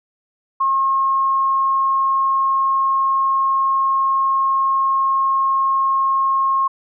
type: tone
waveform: sine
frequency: 1078 Hz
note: C#6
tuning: 49 cents flat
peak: -14 dBFS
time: 0.6-6.68 s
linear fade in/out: 10 ms
effects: none